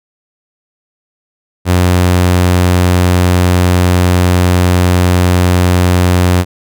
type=tone; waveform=sawtooth; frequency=90 Hz; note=F#2; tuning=47 cents flat; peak=-3 dBFS; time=1.65-6.45 s; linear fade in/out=50 ms; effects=none